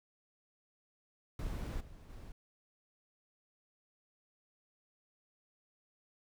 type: noise with level steps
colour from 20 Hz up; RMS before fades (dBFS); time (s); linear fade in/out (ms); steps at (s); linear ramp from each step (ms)
brown; -39 / -53 / -49; 1.39-2.32; 2; 1.8 / 2.09; 10
effects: none